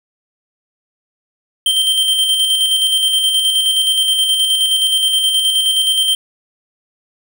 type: tone with tremolo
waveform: square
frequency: 3136 Hz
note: G7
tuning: in tune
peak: -11 dBFS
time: 1.66-6.15 s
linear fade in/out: 2 ms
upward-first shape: square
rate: 9.5 Hz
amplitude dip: 35%
effects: none